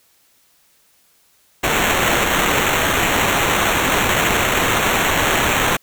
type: noise with sample-and-hold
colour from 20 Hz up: violet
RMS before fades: -17 dBFS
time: 1.63-5.77 s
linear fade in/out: 10 ms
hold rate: 4900 Hz
effects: white hiss -57 dBFS RMS until 5.82 s